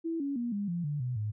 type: tone with pitch steps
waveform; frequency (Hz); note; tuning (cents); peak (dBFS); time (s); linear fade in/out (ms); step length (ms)
sine; 329.6 / 280.4 / 238.5 / 202.9 / 172.59 / 146.82 / 124.9 / 106.24; E4 / C#4 / A#3 / G#3 / F3 / D3 / B2 / G#2; 0 / +20 / +40 / -40 / -20 / 0 / +20 / +40; -30; 0.04-1.32; 20; 160
effects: none